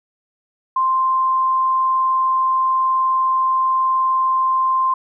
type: tone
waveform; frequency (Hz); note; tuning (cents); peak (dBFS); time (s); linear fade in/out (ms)
sine; 1046.5; C6; 0; -14; 0.76-4.94; 5
effects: none